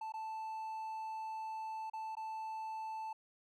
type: tone with dropouts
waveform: triangle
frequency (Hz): 880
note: A5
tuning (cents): 0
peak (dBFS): -38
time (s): 0.01-3.13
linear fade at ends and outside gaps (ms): 5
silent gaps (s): 0.122-0.138 / 1.899-1.934 / 2.153-2.168
effects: none